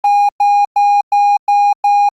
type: tone bursts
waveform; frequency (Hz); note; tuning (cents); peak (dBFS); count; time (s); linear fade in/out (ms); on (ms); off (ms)
triangle; 816; G#5; -31; -5; 6; 0.04-2.09; 5; 250; 110
effects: tanh soft clip ceiling -1 dBFS + Opus 24 kbps